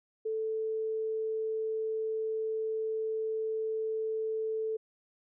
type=tone; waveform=sine; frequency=440 Hz; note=A4; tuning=in tune; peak=-30 dBFS; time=0.25-4.77 s; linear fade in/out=10 ms; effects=none